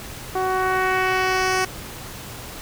10% pulse tone with low-pass filter sweep, 373.7 Hz, F#4, 17 cents sharp, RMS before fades -21 dBFS, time 0.35-1.65 s, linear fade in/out 5 ms, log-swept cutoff 820 to 8400 Hz, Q 1.1, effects added 120 Hz sine -44 dBFS peak until 2.61 s + pink hiss -36 dBFS RMS until 2.61 s

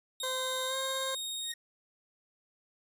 sawtooth tone, 3729 Hz, A#7, in tune, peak -32 dBFS, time 0.2-1.52 s, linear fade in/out 2 ms
20% pulse tone with pitch glide, 517 to 530.3 Hz, C5 to C5, -21 to +23 cents, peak -29 dBFS, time 0.23-1.15 s, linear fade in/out 5 ms, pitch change +44 cents, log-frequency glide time 0.67-0.75 s
sawtooth tone with exponential growth, 1864.7 Hz, A#6, in tune, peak -36 dBFS, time 1.39-1.54 s, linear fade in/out 5 ms, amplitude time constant 32 ms
effects resampled to 32000 Hz

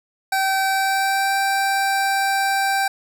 25% pulse tone with pitch glide, 772 to 782.8 Hz, G5 to G5, -27 to -3 cents, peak -14 dBFS, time 0.32-2.88 s, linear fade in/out 5 ms, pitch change +24 cents, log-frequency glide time 0.66-1.35 s, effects none

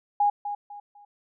sine tone with echo, 821 Hz, G#5, 20 cents flat, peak -18 dBFS, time 0.2-0.3 s, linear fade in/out 5 ms, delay 250 ms, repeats 3, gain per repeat -10 dB, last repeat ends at 1.05 s, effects none

